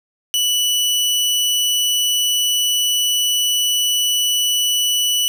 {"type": "tone", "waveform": "sawtooth", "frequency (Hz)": 2960, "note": "F#7", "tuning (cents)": 0, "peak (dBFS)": -12, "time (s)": [0.34, 5.28], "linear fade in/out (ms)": 0, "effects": []}